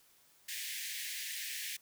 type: high-pass noise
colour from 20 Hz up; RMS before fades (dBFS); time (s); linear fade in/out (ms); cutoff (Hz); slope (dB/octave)
pink; -41; 0.48-1.77; 10; 1700; 96
effects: white hiss -66 dBFS RMS until 1.81 s